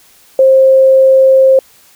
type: tone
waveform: sine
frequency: 530 Hz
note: C5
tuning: 22 cents sharp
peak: -3 dBFS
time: 0.39-1.59 s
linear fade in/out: 2 ms
effects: white hiss -45 dBFS RMS until 1.95 s